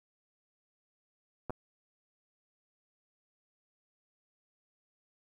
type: clicks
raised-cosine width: 1 ms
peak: -23 dBFS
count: 2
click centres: 1.497 / 1.505 s
effects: 10-bit